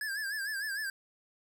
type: tone with vibrato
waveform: square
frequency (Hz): 1661.2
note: G#6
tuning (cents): 0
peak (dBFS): -34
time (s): 0.01-0.9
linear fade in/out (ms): 2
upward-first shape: sine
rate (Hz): 6.6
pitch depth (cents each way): 100
effects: none